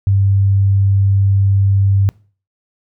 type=tone; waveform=sine; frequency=98.4 Hz; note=G2; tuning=7 cents sharp; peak=-9 dBFS; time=0.07-2.09 s; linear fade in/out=0 ms; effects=noise-tail reverb RT60 0.4 s tail -24 dB re dry